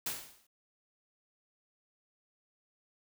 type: noise with exponential decay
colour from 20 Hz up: white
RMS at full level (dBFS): -33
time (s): 0.06-0.47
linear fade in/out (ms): 5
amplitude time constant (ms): 89
effects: none